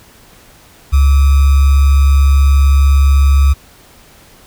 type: tone with sample-and-hold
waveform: sine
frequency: 69.3 Hz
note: C#2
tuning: in tune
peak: -5 dBFS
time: 0.92-3.54 s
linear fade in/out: 20 ms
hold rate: 1225 Hz
effects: pink hiss -43 dBFS RMS until 4.46 s